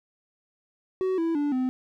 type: tone with pitch steps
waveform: triangle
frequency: 375.1 / 330.3 / 290.9 / 256.2 Hz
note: F#4 / E4 / D4 / C4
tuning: +24 / +4 / -16 / -36 cents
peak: -21 dBFS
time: 1.01-1.69 s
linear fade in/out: 0 ms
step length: 170 ms
effects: none